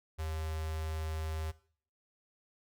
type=tone with notch filter; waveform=square; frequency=79 Hz; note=D#2; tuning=27 cents sharp; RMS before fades=-37 dBFS; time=0.18-1.52 s; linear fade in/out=20 ms; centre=220 Hz; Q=0.98; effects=noise-tail reverb RT60 0.5 s tail -18 dB re dry